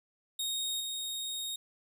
sawtooth tone with level steps, 3729 Hz, A#7, in tune, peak -29 / -32 dBFS, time 0.39-1.56 s, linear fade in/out 5 ms, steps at 0.8 s, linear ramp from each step 5 ms, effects 11-bit

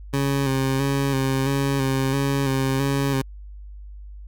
20% pulse tone with vibrato, 136.1 Hz, C#3, 31 cents flat, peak -15 dBFS, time 0.13-3.22 s, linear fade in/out 10 ms, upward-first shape square, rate 1.5 Hz, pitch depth 30 cents each way, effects added 50 Hz sine -36 dBFS peak until 4.27 s

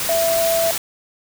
sine tone in noise, 664 Hz, E5, 12 cents sharp, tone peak -16 dBFS, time 0.09-0.71 s, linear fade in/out 2 ms, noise white, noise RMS -23 dBFS, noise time 0-0.78 s, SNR +4 dB, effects none

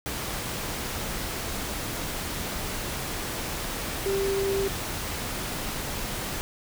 sine tone in noise, 392 Hz, G4, in tune, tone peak -24 dBFS, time 4.06-4.68 s, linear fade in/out 0 ms, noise pink, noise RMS -32 dBFS, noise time 0.06-6.41 s, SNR +5 dB, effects none

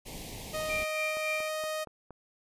pink band-stop noise, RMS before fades -42 dBFS, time 0.05-0.85 s, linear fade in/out 20 ms, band 950 to 2000 Hz, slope 48 dB/octave
sawtooth tone, 622.3 Hz, D#5, in tune, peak -28 dBFS, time 0.53-1.85 s, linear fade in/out 20 ms
sine tone with tremolo, 2381 Hz, D7, 23 cents sharp, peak -30 dBFS, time 0.69-1.49 s, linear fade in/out 10 ms, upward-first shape sine, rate 3.6 Hz, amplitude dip 65%
click train, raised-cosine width 1 ms, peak -32 dBFS, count 5, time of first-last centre 1.17-2.107 s, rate 4.27 Hz
effects resampled to 32000 Hz

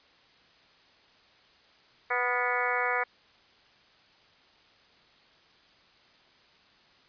harmonic tone with a mistuned harmonic, 246.9 Hz, B3, in tune, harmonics 2 / 3 / 4 / 5 / 6 / 7 / 8 / 9, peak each -34 / -34 / -34 / -34 / -34 / -34 / -34 / -34 dBFS, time 2.1-3.04 s, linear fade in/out 10 ms, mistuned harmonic 6, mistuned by -43 cents, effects white hiss -60 dBFS RMS until 7.08 s + resampled to 11025 Hz

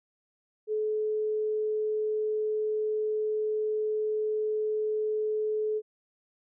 sine tone, 429.3 Hz, A4, 43 cents flat, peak -26 dBFS, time 0.67-5.82 s, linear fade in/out 50 ms, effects none

